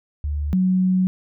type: tone pair in turn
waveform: sine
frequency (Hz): 73.42 / 185.37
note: D2 / F#3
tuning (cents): 0 / +3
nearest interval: octave + major third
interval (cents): 1603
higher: second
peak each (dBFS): -21 / -15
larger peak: second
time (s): 0.24-0.53 / 0.53-1.07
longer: second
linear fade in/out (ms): 0
effects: none